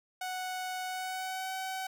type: tone with pitch glide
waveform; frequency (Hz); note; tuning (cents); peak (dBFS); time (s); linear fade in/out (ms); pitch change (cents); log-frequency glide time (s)
sawtooth; 740 to 757.7; F#5 to F#5; 0 to +41; -31; 0.21-1.87; 5; +41; 0.86-1.53
effects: none